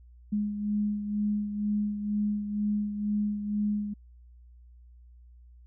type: beating tone pair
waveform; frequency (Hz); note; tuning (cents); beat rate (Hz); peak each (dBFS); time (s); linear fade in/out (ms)
sine; 207.7 / 209.8; G#3 / G#3; 0 / +18; 2.1; -27 / -35; 0.32-3.94; 10
effects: added 60 Hz sine -50 dBFS peak until 5.66 s